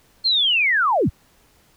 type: linear sweep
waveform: sine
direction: down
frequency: 4296 to 30.99 Hz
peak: -15 dBFS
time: 0.24-1.1 s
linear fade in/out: 20 ms
effects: pink hiss -57 dBFS RMS until 1.76 s